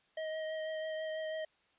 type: tone with vibrato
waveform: square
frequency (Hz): 630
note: D#5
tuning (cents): +21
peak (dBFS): -37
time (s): 0.17-1.45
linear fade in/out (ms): 5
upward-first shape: triangle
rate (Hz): 6.1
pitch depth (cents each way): 16
effects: white hiss -71 dBFS RMS until 1.78 s + resampled to 8000 Hz